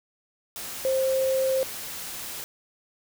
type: tone in noise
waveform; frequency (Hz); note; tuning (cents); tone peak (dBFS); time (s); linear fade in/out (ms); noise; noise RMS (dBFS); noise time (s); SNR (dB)
sine; 528; C5; +16; -21; 0.85-1.63; 0; white; -36; 0.56-2.44; +12
effects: none